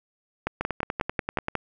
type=two click trains; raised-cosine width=0.5 ms; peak=-12 / -10 dBFS; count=10 / 7; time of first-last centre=0.61-1.484 / 0.47-1.553 s; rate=10.3 / 5.54 Hz; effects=none